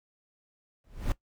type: noise with exponential growth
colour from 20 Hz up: brown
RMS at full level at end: -23 dBFS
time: 0.84-1.12 s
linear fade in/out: 1 ms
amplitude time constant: 60 ms
effects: noise-tail reverb RT60 0.1 s tail -18 dB re dry